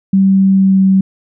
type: tone with pitch glide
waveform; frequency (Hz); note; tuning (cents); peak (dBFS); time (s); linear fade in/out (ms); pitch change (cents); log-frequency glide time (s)
sine; 193 to 191.45; G3 to G3; -27 to -41; -6; 0.13-1.01; 5; -14; 0.53-0.81
effects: none